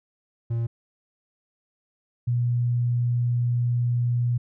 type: tone pair in turn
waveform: triangle / sine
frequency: 116.4 / 120.95 Hz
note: A#2 / B2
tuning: -2 / -36 cents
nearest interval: minor second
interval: 66 cents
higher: second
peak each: -21 / -20 dBFS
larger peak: second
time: 0.5-0.67 / 2.27-4.38 s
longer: second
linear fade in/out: 10 ms
effects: none